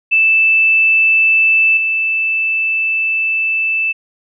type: tone with level steps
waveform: sine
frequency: 2640 Hz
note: E7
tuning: 2 cents sharp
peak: -8 / -13 dBFS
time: 0.11-3.93 s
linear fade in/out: 20 ms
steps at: 1.77 s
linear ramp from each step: 2 ms
effects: none